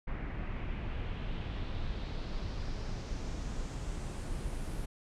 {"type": "noise with low-pass filter sweep", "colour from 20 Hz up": "brown", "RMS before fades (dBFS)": -37, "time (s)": [0.07, 4.86], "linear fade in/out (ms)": 10, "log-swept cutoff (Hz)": [2000, 11000], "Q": 2.3, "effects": []}